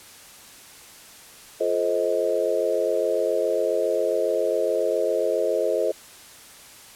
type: chord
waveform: sine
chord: F dominant seventh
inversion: none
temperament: just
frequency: 349.2 / 436.5 / 523.8 / 628.6 Hz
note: F4 / A4 / C5 / Eb5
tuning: 0 / -14 / +2 / +18 cents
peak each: -29 / -25 / -25 / -25 dBFS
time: 1.6-5.92 s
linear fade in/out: 10 ms
effects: white hiss -46 dBFS RMS until 6.95 s + low-pass 12000 Hz 12 dB/octave